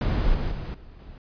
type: noise with level steps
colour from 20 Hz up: brown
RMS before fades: -22 / -26 / -31 / -45 / -42 dBFS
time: 0.01-1.18 s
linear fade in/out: 2 ms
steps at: 0.34 / 0.51 / 0.74 / 0.99 s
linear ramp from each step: 5 ms
effects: resampled to 11025 Hz